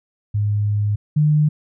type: tone pair in turn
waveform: sine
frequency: 103.83 / 150.88 Hz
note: G#2 / D3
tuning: 0 / +47 cents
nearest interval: tritone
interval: 647 cents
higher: second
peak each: -16 / -12 dBFS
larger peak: second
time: 0.34-0.96 / 1.16-1.49 s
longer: first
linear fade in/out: 10 ms
effects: none